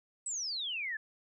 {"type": "exponential sweep", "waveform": "sine", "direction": "down", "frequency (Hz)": [8130, 1687], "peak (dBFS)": -34, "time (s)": [0.26, 0.97], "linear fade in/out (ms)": 5, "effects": []}